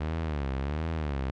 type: tone with vibrato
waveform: sawtooth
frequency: 73.7 Hz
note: D2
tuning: 7 cents sharp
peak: -25 dBFS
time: 0-1.31 s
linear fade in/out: 10 ms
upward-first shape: sine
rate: 1.4 Hz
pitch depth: 180 cents each way
effects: low-pass 3000 Hz 12 dB/octave